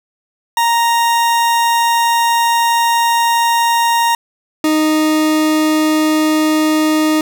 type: tone pair in turn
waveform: 40% pulse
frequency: 932.3 / 310 Hz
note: A#5 / D#4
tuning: 0 / -6 cents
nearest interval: octave + perfect fifth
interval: 1906 cents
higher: first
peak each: -10 dBFS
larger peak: neither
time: 0.57-4.15 / 4.64-7.21 s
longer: first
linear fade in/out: 2 ms
effects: none